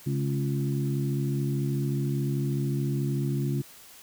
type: harmonic tone with a mistuned harmonic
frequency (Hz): 69.3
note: C#2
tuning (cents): 0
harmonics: 2 / 3 / 4 / 5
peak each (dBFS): -26 / -34 / -35 / -35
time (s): 0.06-3.62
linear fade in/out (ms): 10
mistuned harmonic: 3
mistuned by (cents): +36
effects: white hiss -50 dBFS RMS until 4.02 s